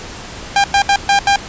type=tone bursts at uneven times; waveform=sawtooth; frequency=800 Hz; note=G5; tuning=35 cents sharp; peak=-5 dBFS; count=5; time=0.56-0.64 / 0.74-0.82 / 0.89-0.96 / 1.09-1.19 / 1.27-1.36 s; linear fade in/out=2 ms; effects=pink hiss -30 dBFS RMS until 1.48 s + resampled to 16000 Hz